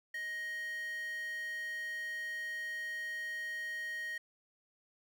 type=tone with high-pass filter; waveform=square; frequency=625 Hz; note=D#5; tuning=8 cents sharp; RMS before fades=-40 dBFS; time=0.14-4.18 s; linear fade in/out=5 ms; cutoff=1800 Hz; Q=6.5; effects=none